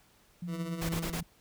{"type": "tone with pitch glide", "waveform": "sine", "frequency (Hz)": [174.61, 167.3], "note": ["F3", "E3"], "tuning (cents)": [0, 26], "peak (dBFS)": -35, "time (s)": [0.42, 1.23], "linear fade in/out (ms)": 5, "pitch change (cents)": -74, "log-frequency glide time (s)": [0.76, 0.81]}
{"type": "tone with tremolo", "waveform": "20% pulse", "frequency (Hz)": 164.81, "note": "E3", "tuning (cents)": 0, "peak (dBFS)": -31, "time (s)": [0.47, 1.14], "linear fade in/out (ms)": 50, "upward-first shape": "sine", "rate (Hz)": 16, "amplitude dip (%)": 45}
{"type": "noise bursts", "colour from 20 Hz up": "pink", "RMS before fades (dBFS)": -36, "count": 4, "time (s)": [0.81, 1.209], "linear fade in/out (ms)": 10, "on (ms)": 84, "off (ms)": 21}
{"effects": ["pink hiss -64 dBFS RMS until 1.4 s"]}